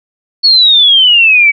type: exponential sweep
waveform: sine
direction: down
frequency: 4435 to 2254 Hz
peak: -3 dBFS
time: 0.43-1.52 s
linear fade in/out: 20 ms
effects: none